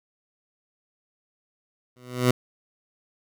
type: tone with exponential growth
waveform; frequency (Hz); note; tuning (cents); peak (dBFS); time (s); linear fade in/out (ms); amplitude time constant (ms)
15% pulse; 124.7; B2; +17; -8; 1.96-2.31; 5; 75
effects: none